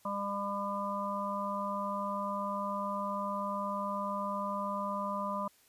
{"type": "harmonic tone", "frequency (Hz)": 200.8, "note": "G3", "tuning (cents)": 42, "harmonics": [1, 3, 5, 6], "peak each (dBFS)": [-39, -39, -36, -39], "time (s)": [0.05, 5.48], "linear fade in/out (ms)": 5, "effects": ["white hiss -65 dBFS RMS until 5.68 s", "resampled to 32000 Hz"]}